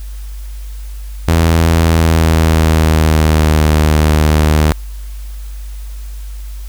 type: tone with pitch glide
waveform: sawtooth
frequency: 82.41 to 76.89 Hz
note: E2 to D#2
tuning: 0 to -20 cents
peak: -4 dBFS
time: 1.28-4.72 s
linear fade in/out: 0 ms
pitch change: -120 cents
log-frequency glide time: 1.78-3.71 s
effects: added 50 Hz sine -23 dBFS peak until 6.68 s + white hiss -42 dBFS RMS until 6.68 s